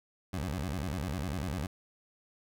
20% pulse tone with vibrato, 81 Hz, E2, 30 cents flat, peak -28 dBFS, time 0.33-1.67 s, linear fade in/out 5 ms, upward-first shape square, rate 10 Hz, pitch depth 250 cents each way, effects none

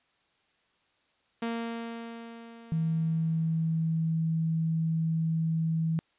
sawtooth tone with exponential decay, 231.2 Hz, A#3, 14 cents flat, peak -25 dBFS, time 1.42-4.14 s, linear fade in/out 5 ms, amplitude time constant 590 ms
sine tone, 162 Hz, E3, 30 cents flat, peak -25 dBFS, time 2.72-5.99 s, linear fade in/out 0 ms
effects white hiss -70 dBFS RMS until 6.18 s + resampled to 8000 Hz

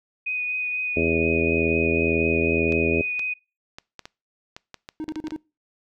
sine tone with vibrato, 2489 Hz, D#7, in tune, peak -24 dBFS, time 0.26-3.34 s, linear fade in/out 10 ms, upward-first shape triangle, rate 4.1 Hz, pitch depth 17 cents each way
harmonic tone, 82 Hz, E2, 9 cents flat, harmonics 1 / 2 / 3 / 4 / 5 / 6 / 7 / 8, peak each -29 / -31 / -27 / -27 / -25 / -31 / -31 / -35 dBFS, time 0.96-3.02 s, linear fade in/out 10 ms
clicks, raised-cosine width 0.2 ms, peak -20 dBFS, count 12, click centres 2.723 / 3.194 / 3.785 / 3.993 / 4.055 / 4.565 / 4.743 / 4.889 / 5.089 / 5.157 / 5.271 / 5.307 s
triangle tone bursts, 311.1 Hz, D#4, in tune, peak -25 dBFS, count 5, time 5-5.362 s, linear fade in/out 0 ms, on 42 ms, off 38 ms
effects noise-tail reverb RT60 0.3 s tail -24 dB re dry

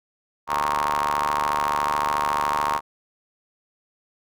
sawtooth ring-modulated tone, 73.9 Hz, D2, 11 cents sharp, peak -14 dBFS, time 0.47-2.81 s, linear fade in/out 50 ms, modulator 1010 Hz, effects none

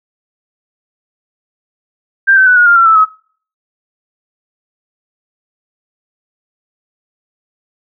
sine tone with pitch steps, 1583 / 1535.3 / 1489 / 1444.1 / 1400.6 / 1358.3 / 1317.4 / 1277.7 Hz, G6 / G6 / F#6 / F#6 / F6 / F6 / E6 / D#6, +17 / -36 / +11 / -42 / +5 / -49 / -1 / +46 cents, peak -4 dBFS, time 2.27-3.054 s, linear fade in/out 20 ms, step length 98 ms, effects noise-tail reverb RT60 0.5 s tail -25 dB re dry

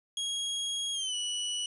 sawtooth tone with pitch glide, 3290 to 2948 Hz, G#7 to F#7, -17 to -7 cents, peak -28 dBFS, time 0.17-1.66 s, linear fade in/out 2 ms, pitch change -190 cents, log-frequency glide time 0.93-1.15 s, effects resampled to 24000 Hz + 10-bit

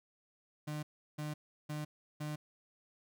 35% pulse tone bursts, 150.7 Hz, D3, 45 cents sharp, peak -36 dBFS, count 4, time 0.67-2.36 s, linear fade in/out 10 ms, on 160 ms, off 350 ms, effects none

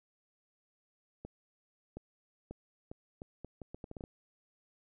accelerating click train, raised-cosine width 2 ms, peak -30 dBFS, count 13, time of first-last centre 1.25-4.039 s, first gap 720 ms, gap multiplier 0.75, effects none

